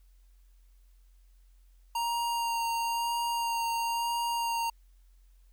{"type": "tone with vibrato", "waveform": "square", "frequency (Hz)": 932.3, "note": "A#5", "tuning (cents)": 0, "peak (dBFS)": -29, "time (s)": [1.95, 4.7], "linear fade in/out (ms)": 5, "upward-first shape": "sine", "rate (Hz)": 1, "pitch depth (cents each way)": 14, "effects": ["added 44 Hz sine -56 dBFS peak until 5.52 s", "white hiss -74 dBFS RMS until 5.52 s"]}